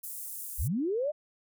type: high-pass noise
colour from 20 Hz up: pink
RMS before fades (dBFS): -40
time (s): 0.03-0.68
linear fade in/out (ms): 10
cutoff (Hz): 9100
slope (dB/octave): 24
type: linear sweep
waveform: sine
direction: up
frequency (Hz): 33.82 to 624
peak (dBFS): -27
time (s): 0.58-1.12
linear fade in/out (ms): 20
effects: none